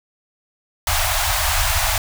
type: band-stop noise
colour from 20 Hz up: pink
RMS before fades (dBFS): -19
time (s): 0.87-1.98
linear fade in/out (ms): 2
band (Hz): 100 to 610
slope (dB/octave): 96
effects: none